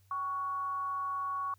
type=tone with frequency modulation; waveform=sine; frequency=1116 Hz; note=C#6; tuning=11 cents sharp; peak=-32 dBFS; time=0.11-1.54 s; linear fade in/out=2 ms; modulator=338 Hz; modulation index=0.26; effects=added 96 Hz sine -62 dBFS peak until 1.58 s + white hiss -72 dBFS RMS until 1.58 s